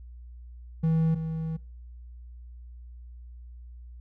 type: tone pair in turn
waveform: triangle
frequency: 161.5 / 160.75 Hz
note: E3 / E3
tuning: -35 / -43 cents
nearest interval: unison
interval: 8 cents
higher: first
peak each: -19 / -27 dBFS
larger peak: first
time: 0.83-1.15 / 1.15-1.57 s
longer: second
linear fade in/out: 10 ms
effects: noise-tail reverb RT60 0.5 s tail -25 dB re dry + added 60 Hz sine -42 dBFS peak until 4 s